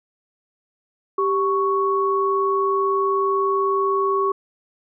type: tone pair together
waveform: sine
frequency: 392 / 1110.5 Hz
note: G4 / C#6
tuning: 0 / +3 cents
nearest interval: octave + tritone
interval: 1803 cents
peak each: -20 / -20 dBFS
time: 1.18-4.32 s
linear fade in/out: 5 ms
effects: none